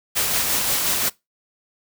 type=noise with tremolo; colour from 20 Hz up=white; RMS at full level=-20 dBFS; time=0.15-1.1 s; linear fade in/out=20 ms; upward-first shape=sine; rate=5.7 Hz; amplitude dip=30%; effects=noise-tail reverb RT60 0.2 s tail -22 dB re dry